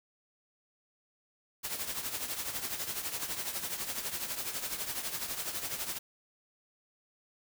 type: noise with tremolo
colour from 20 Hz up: white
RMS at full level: -34 dBFS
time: 1.63-5.99 s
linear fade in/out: 20 ms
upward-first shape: triangle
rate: 12 Hz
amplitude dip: 70%
effects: none